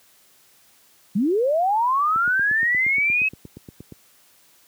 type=linear sweep; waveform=sine; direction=up; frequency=177.7 to 2591 Hz; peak=-17 dBFS; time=1.15-3.29 s; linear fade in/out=10 ms
type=click train; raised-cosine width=3 ms; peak=-24 dBFS; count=16; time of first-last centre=2.16-3.923 s; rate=8.51 Hz
effects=white hiss -56 dBFS RMS until 4.67 s + high-pass 80 Hz 12 dB/octave